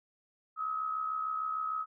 sine tone with amplitude modulation, 1278 Hz, D#6, 46 cents sharp, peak -29 dBFS, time 0.56-1.86 s, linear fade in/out 50 ms, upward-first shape sine, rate 66.6 Hz, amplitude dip 55%, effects none

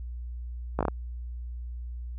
slowing click train, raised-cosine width 1 ms, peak -12 dBFS, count 5, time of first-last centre 0.79-0.883 s, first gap 17 ms, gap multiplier 1.21, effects added 60 Hz sine -34 dBFS peak until 2.18 s

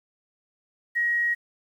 sine tone, 1894 Hz, A#6, 27 cents sharp, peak -21 dBFS, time 0.95-1.35 s, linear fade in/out 20 ms, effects 9-bit

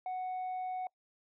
sine tone, 740 Hz, F#5, in tune, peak -32 dBFS, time 0.06-0.87 s, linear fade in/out 2 ms, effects noise-tail reverb RT60 0.1 s tail -26 dB re dry + tanh soft clip ceiling -34 dBFS

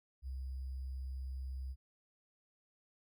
sine tone with sample-and-hold, 65.41 Hz, C2, in tune, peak -39 dBFS, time 0.22-1.76 s, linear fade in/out 50 ms, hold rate 4900 Hz, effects none

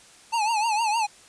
square tone with vibrato, 880 Hz, A5, in tune, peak -22 dBFS, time 0.32-1.07 s, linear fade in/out 20 ms, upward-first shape triangle, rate 6.5 Hz, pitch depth 130 cents each way, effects white hiss -51 dBFS RMS until 1.28 s + resampled to 22050 Hz

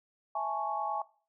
sine chord, A major seventh, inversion second, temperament equal, 659.3 / 830.6 / 880 / 1108.7 Hz, E5 / G#5 / A5 / C#6, 0 / 0 / 0 / 0 cents, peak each -38 / -33 / -39 / -36 dBFS, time 0.35-1.02 s, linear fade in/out 5 ms, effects noise-tail reverb RT60 0.4 s tail -20 dB re dry

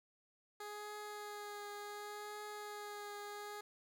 15% pulse tone with vibrato, 415.3 Hz, G#4, in tune, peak -39 dBFS, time 0.6-3.61 s, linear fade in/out 5 ms, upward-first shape triangle, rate 0.68 Hz, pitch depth 19 cents each way, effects none

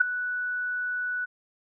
sine tone with ADSR envelope, 1480 Hz, F#6, in tune, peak -12 dBFS, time 0-1.26 s, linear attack 11 ms, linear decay 8 ms, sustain -15 dB, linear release 20 ms, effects none

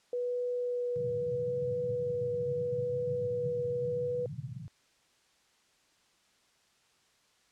sine tone with vibrato, 489.2 Hz, B4, 16 cents flat, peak -30 dBFS, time 0.13-4.26 s, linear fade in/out 2 ms, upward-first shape sine, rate 0.78 Hz, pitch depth 9 cents each way
pink band-pass noise, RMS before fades -42 dBFS, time 0.96-4.68 s, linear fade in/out 0 ms, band 110 to 160 Hz, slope 48 dB/octave
effects white hiss -68 dBFS RMS until 7.51 s + low-pass 7000 Hz 12 dB/octave

